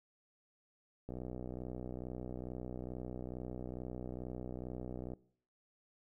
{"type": "click train", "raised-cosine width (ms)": 2, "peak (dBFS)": -30, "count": 253, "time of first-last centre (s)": [1.09, 5.135], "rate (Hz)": 62.3, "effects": ["noise-tail reverb RT60 0.6 s tail -22 dB re dry"]}